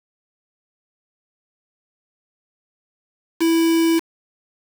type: tone with quantisation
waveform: triangle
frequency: 329.6 Hz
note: E4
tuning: in tune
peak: -12 dBFS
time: 3.4-4 s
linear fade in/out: 20 ms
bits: 4
effects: none

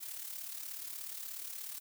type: noise with amplitude modulation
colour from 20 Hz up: blue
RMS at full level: -41 dBFS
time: 0-1.8 s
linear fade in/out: 20 ms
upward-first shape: sine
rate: 36.7 Hz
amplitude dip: 60%
effects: none

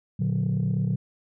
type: chord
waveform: sine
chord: Bb augmented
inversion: none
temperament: just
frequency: 116.54 / 145.68 / 182.1 Hz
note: Bb2 / D3 / F#3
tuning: 0 / -14 / -27 cents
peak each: -25 dBFS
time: 0.19-0.96 s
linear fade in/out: 10 ms
effects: tanh soft clip ceiling -18 dBFS

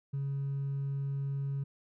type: tone with hard clipping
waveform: triangle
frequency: 138.59 Hz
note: C#3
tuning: in tune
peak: -31 dBFS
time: 0.13-1.64 s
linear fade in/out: 10 ms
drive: 2 dB
effects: none

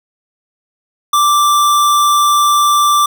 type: tone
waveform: square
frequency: 1174.7 Hz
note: D6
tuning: in tune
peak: -9 dBFS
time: 1.13-3.06 s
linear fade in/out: 5 ms
effects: none

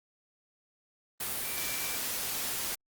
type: tone in noise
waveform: sine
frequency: 2338 Hz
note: D7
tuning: 8 cents flat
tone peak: -42 dBFS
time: 1.44-1.97 s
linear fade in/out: 5 ms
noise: white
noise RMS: -34 dBFS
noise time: 1.2-2.75 s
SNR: -11 dB
effects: Opus 32 kbps

